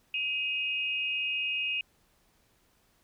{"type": "tone pair together", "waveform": "sine", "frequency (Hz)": [2525, 2834], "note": ["D#7", "F7"], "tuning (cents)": [25, 25], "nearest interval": "major second", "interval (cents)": 200, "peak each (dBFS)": [-30, -33], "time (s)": [0.14, 1.81], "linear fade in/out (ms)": 2, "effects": ["pink hiss -68 dBFS RMS until 3.03 s"]}